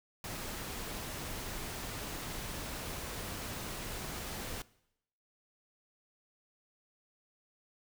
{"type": "noise", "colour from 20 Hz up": "pink", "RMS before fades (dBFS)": -41, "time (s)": [0.24, 4.62], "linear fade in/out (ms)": 2, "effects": ["noise-tail reverb RT60 0.8 s tail -21 dB re dry"]}